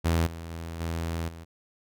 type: tone with level steps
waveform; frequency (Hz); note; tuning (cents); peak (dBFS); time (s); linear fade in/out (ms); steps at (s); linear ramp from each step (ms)
sawtooth; 82.9; E2; +10; -18 / -33 / -31 / -25 / -37; 0.04-1.45; 20; 0.26 / 0.5 / 0.8 / 1.28; 10
effects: none